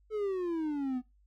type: exponential sweep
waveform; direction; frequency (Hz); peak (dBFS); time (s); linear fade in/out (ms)
triangle; down; 440 to 245.2; -28; 0.1-1.02; 50
effects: noise-tail reverb RT60 0.2 s tail -17 dB re dry + added 50 Hz sine -62 dBFS peak until 1.26 s